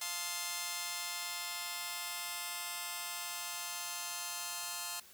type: chord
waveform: 5% pulse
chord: F dominant seventh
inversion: none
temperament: just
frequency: 698.5 / 873.1 / 1047.7 / 1257.2 Hz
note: F5 / A5 / C6 / Eb6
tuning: 0 / -14 / +2 / +18 cents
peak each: -33 / -33 / -30 / -35 dBFS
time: 0.01-5 s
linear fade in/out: 5 ms
effects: white hiss -58 dBFS RMS until 5.13 s